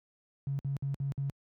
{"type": "tone bursts", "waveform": "triangle", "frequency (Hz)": 138.59, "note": "C#3", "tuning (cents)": 0, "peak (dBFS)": -26, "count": 5, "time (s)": [0.47, 1.298], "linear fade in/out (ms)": 0, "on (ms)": 120, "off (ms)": 57, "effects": ["tanh soft clip ceiling -28 dBFS", "high-pass 60 Hz 12 dB/octave"]}